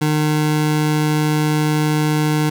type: tone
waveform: 25% pulse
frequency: 152.3 Hz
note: D#3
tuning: 37 cents flat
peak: -11 dBFS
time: 0.01-2.5 s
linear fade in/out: 10 ms
effects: none